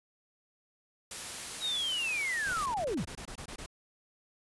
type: noise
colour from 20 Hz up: white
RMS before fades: -40 dBFS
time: 1.11-2.66 s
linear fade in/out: 2 ms
type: linear sweep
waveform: sine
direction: down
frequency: 3876 to 42.73 Hz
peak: -30 dBFS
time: 1.6-3.06 s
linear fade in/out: 50 ms
type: noise bursts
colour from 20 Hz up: pink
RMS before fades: -43 dBFS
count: 12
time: 2.46-3.662 s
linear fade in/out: 5 ms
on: 80 ms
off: 22 ms
effects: resampled to 24000 Hz